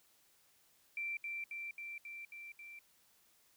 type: tone with echo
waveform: sine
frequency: 2349 Hz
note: D7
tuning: in tune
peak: -37 dBFS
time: 0.97-1.17 s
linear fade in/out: 2 ms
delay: 270 ms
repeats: 6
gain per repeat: -2 dB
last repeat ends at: 2.79 s
effects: white hiss -70 dBFS RMS until 3.56 s